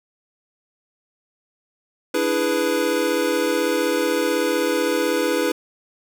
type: chord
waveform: square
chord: E dominant seventh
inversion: third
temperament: equal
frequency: 293.7 / 329.6 / 415.3 / 493.9 Hz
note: D4 / E4 / G#4 / B4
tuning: 0 / 0 / 0 / 0 cents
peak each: -27 / -25 / -26 / -23 dBFS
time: 2.14-5.52 s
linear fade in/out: 5 ms
effects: none